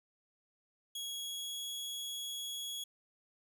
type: tone with pitch glide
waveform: sawtooth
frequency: 3322 to 3341 Hz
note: G#7 to G#7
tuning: 0 to +10 cents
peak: -36 dBFS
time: 0.95-2.84 s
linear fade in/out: 5 ms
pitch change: +10 cents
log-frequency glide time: 1.08-1.67 s
effects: none